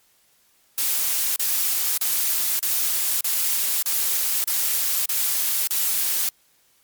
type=noise bursts; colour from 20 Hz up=blue; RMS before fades=-22 dBFS; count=9; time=0.78-6.288 s; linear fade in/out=0 ms; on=580 ms; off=36 ms; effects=white hiss -61 dBFS RMS until 6.83 s + MP3 96 kbps